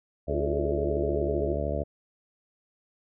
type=harmonic tone; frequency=73 Hz; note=D2; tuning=10 cents flat; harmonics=1 / 2 / 3 / 4 / 5 / 6 / 7 / 8 / 9; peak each=-31 / -36 / -39 / -38 / -40 / -37 / -38 / -33 / -35 dBFS; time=0.27-1.84 s; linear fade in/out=20 ms
type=tone with vibrato; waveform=sine; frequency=381.2 Hz; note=G4; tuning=48 cents flat; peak=-28 dBFS; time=0.28-1.57 s; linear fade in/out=50 ms; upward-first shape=square; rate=8 Hz; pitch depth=160 cents each way
effects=none